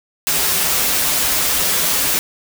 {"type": "noise with comb filter", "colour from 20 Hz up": "white", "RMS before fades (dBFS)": -17, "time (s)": [0.27, 2.19], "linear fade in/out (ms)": 0, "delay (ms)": 8.9, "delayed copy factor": -0.6, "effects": []}